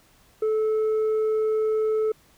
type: tone with tanh clipping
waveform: sine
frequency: 435 Hz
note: A4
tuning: 20 cents flat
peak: -21 dBFS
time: 0.42-2.12 s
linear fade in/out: 5 ms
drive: 3 dB
effects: pink hiss -58 dBFS RMS until 2.37 s